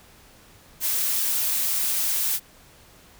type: noise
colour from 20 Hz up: blue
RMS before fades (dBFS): -24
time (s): 0.8-2.4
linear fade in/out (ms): 50
effects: pink hiss -52 dBFS RMS until 3.19 s